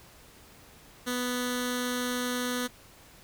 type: tone with notch filter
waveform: 10% pulse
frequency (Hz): 247.4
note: B3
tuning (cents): +3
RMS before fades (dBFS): -31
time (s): 1.06-2.68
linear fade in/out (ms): 20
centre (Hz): 800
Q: 0.85
effects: pink hiss -54 dBFS RMS until 3.23 s